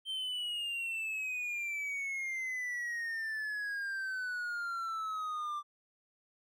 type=exponential sweep; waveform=triangle; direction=down; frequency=3136 to 1174.7 Hz; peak=-33 dBFS; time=0.05-5.63 s; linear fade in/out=50 ms; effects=none

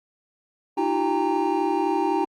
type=tone cluster; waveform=triangle; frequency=307.7 / 339.6 / 383.3 / 802 / 922 Hz; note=D#4 / F4 / G4 / G5 / A#5; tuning=-19 / -48 / -39 / +39 / -19 cents; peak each=-25 dBFS; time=0.77-2.25 s; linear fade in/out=10 ms; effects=Opus 48 kbps

